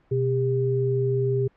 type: tone pair together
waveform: sine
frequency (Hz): 125.96 / 399.9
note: B2 / G4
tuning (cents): +35 / +35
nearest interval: octave + minor sixth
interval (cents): 2000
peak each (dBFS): -23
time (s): 0.11-1.48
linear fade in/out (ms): 10
effects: pink hiss -62 dBFS RMS until 1.56 s + low-pass 2000 Hz 12 dB/octave